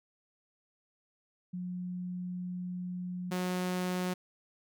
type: tone pair in turn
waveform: sine / sawtooth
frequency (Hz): 180 / 181.78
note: F#3 / F#3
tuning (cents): -47 / -30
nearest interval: unison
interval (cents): 17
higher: second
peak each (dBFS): -35 / -27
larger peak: second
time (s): 1.53-3.31 / 3.31-4.14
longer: first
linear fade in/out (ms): 10
effects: none